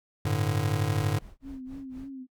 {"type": "chord", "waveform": "square", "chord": "G suspended second", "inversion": "none", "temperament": "just", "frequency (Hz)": [98, 110.25, 147], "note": ["G2", "A2", "D3"], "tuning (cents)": [0, 4, 2], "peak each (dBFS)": -30, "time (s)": [0.25, 1.19], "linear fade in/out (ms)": 5}
{"type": "noise with tremolo", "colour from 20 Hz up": "brown", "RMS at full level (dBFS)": -45, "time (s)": [0.96, 2.11], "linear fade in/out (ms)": 10, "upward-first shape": "sine", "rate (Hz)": 4.1, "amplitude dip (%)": 100}
{"type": "tone with vibrato", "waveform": "sine", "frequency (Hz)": 265.3, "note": "C4", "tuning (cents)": 24, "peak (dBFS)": -37, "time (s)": [1.42, 2.27], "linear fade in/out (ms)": 50, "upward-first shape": "triangle", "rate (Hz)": 3.4, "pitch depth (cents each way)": 72}
{"effects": ["noise-tail reverb RT60 0.1 s tail -25 dB re dry"]}